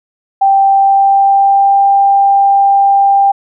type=tone with pitch glide; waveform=sine; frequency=784 to 793.1 Hz; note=G5 to G5; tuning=0 to +20 cents; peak=-5 dBFS; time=0.41-3.32 s; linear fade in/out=10 ms; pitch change=+20 cents; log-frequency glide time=0.64-1.82 s; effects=none